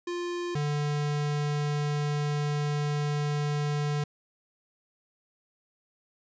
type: tone pair in turn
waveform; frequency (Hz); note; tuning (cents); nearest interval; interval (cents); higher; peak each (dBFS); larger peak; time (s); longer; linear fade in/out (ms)
square; 350 / 147.16; F4 / D3; +4 / +4; octave + minor third; 1500; first; -31 / -27; second; 0.07-0.55 / 0.55-4.04; second; 5
effects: resampled to 16000 Hz